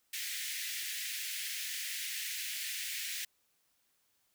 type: high-pass noise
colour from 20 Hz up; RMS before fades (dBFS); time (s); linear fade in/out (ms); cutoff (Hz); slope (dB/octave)
pink; -39; 0.13-3.25; 5; 1800; 48
effects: white hiss -75 dBFS RMS until 4.34 s